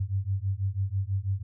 sine beating tone pair, 94.4 / 100.5 Hz, F#2 / G2, +35 / +44 cents, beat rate 6.1 Hz, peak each -29 dBFS, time 0-1.43 s, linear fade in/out 10 ms, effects none

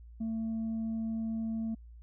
sine tone with tanh clipping, 223.9 Hz, A3, 30 cents sharp, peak -32 dBFS, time 0.2-1.75 s, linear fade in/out 10 ms, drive 1 dB, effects added 58 Hz sine -48 dBFS peak until 2.02 s

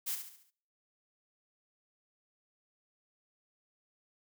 blue noise with echo, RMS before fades -35 dBFS, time 0.06-0.16 s, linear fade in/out 20 ms, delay 70 ms, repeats 5, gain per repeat -7 dB, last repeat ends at 0.51 s, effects noise-tail reverb RT60 0.6 s tail -25 dB re dry

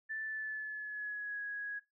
sine tone with pitch glide, 1760 to 1663.1 Hz, A6 to G#6, 0 to +2 cents, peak -37 dBFS, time 0.09-1.8 s, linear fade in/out 20 ms, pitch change -98 cents, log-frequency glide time 0.23-1.41 s, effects noise-tail reverb RT60 0.2 s tail -17 dB re dry

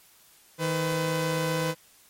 sawtooth tone pair together, 158.75 / 504 Hz, D#3 / B4, +35 / +35 cents, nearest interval octave + minor sixth, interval 2000 cents, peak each -24 dBFS, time 0.58-1.75 s, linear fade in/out 50 ms, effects white hiss -57 dBFS RMS until 2.09 s + MP3 64 kbps

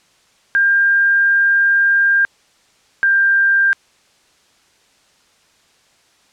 sine tone pair in turn, 1600 / 1588.9 Hz, G6 / G6, +35 / +23 cents, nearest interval unison, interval 12 cents, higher first, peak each -10 dBFS, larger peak neither, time 0.55-2.25 / 3.03-3.73 s, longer first, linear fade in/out 0 ms, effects white hiss -55 dBFS RMS until 6.32 s + low-pass 7000 Hz 12 dB/octave

